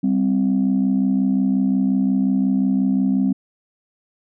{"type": "tone pair together", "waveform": "sine", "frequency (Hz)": [195.98, 261.6], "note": ["G3", "C4"], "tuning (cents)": [0, 0], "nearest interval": "perfect fourth", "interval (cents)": 500, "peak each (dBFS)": -17, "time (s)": [0.03, 3.33], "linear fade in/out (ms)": 10, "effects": ["tanh soft clip ceiling -10 dBFS"]}